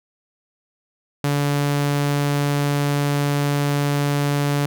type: tone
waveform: sawtooth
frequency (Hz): 143.7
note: D3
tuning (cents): -37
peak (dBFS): -14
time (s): 1.24-4.66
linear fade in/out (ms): 2
effects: none